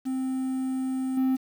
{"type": "tone with level steps", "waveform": "triangle", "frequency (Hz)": 261.6, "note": "C4", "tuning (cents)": 0, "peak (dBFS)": [-24, -19], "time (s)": [0.05, 1.37], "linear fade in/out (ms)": 20, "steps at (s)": 1.17, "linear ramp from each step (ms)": 5, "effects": ["8-bit"]}